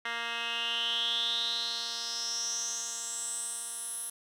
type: tone with band-pass filter sweep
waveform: 10% pulse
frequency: 233.1 Hz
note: A#3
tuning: in tune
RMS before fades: -34 dBFS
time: 0.05-4.1 s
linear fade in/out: 5 ms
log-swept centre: 2200 to 11000 Hz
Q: 7.2
effects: none